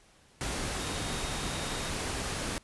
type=tone in noise; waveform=sine; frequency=3729 Hz; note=A#7; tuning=in tune; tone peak=-45 dBFS; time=0.8-1.89 s; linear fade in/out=0 ms; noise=pink; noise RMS=-34 dBFS; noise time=0.41-2.58 s; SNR=-14 dB; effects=pink hiss -61 dBFS RMS until 2.63 s + resampled to 24000 Hz